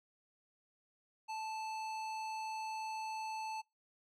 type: tone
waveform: square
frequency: 877 Hz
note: A5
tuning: 6 cents flat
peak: -40 dBFS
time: 1.28-3.62 s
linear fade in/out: 20 ms
effects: noise-tail reverb RT60 0.2 s tail -25 dB re dry + low-pass 7000 Hz 12 dB/octave